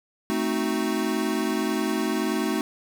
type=chord; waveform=square; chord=A diminished seventh; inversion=none; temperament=equal; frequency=220 / 261.6 / 311.1 / 370 Hz; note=A3 / C4 / Eb4 / Gb4; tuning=0 / 0 / 0 / 0 cents; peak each=-29 / -31 / -29 / -30 dBFS; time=0.3-2.61 s; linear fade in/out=0 ms; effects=none